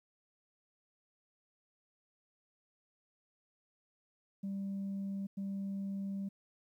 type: tone bursts at uneven times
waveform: sine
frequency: 196.4 Hz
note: G3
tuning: 4 cents sharp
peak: -34 dBFS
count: 2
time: 4.43-5.27 / 5.37-6.29 s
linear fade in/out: 10 ms
effects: tanh soft clip ceiling -34 dBFS + 12-bit